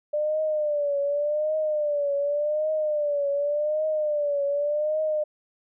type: tone with vibrato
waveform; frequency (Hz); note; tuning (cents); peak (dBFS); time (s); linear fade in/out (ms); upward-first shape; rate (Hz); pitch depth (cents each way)
sine; 593; D5; +17; -22; 0.13-5.24; 10; triangle; 0.87; 96
effects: none